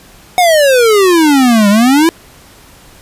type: exponential two-way sweep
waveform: square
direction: down then up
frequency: 740 to 198 to 341.1 Hz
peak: -6 dBFS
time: 0.38-2.09 s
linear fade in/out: 0 ms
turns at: 1.69 s
effects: pink hiss -40 dBFS RMS until 3.01 s + resampled to 32000 Hz